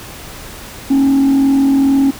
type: tone with frequency modulation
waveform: sine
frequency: 273.4 Hz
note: C#4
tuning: 24 cents flat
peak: -6 dBFS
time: 0.9-2.11 s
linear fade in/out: 10 ms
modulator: 42.3 Hz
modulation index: 0.3
effects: tanh soft clip ceiling -7 dBFS + pink hiss -32 dBFS RMS until 2.19 s